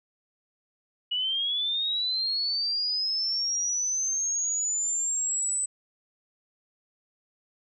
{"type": "linear sweep", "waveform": "sine", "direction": "up", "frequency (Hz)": [2912, 8060], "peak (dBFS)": -25, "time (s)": [1.11, 5.66], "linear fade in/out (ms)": 10, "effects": []}